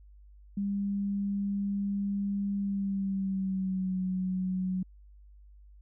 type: tone with pitch glide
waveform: sine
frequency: 200 to 185.53 Hz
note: G3 to F#3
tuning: +35 to +5 cents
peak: -28 dBFS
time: 0.57-4.83 s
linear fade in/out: 5 ms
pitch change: -130 cents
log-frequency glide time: 2.56-3.99 s
effects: added 50 Hz sine -51 dBFS peak until 5.81 s